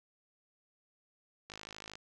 click train, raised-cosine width 0.2 ms, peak -28 dBFS, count 25, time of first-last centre 1.5-1.955 s, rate 52.8 Hz, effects none

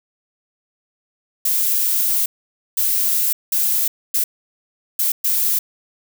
violet noise bursts at uneven times, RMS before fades -18 dBFS, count 6, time 1.45-2.26 / 2.77-3.33 / 3.52-3.88 / 4.14-4.24 / 4.99-5.12 / 5.24-5.59 s, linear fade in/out 5 ms, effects none

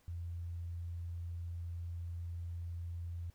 sine tone with vibrato, 85.7 Hz, F2, 32 cents flat, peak -39 dBFS, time 0.08-3.3 s, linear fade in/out 0 ms, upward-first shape triangle, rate 20 Hz, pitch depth 43 cents each way, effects pink hiss -71 dBFS RMS until 3.34 s

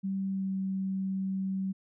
sine tone with pitch glide, 193.5 to 191.5 Hz, G3 to G3, -22 to -40 cents, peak -29 dBFS, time 0.03-1.73 s, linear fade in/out 20 ms, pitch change -18 cents, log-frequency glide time 0.21-0.55 s, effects none

